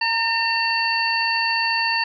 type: harmonic tone with a mistuned harmonic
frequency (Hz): 907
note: A#5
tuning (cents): -48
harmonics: 1 / 2 / 3 / 5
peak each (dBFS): -24 / -24 / -24 / -24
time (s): 0.01-2.04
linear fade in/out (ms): 5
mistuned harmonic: 1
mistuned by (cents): +27
effects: none